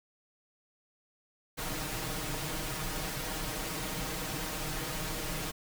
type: noise with comb filter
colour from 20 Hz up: pink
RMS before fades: -36 dBFS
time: 1.57-5.52 s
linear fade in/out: 20 ms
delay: 6.4 ms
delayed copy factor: +0.75
effects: none